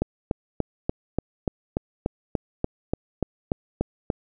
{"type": "click train", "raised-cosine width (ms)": 2, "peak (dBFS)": -9, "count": 15, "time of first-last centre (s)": [0.02, 4.102], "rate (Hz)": 3.43, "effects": []}